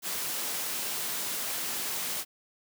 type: high-pass noise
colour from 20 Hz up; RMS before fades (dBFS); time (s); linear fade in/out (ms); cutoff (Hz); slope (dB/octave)
white; -33; 0.02-2.25; 50; 150; 12
effects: none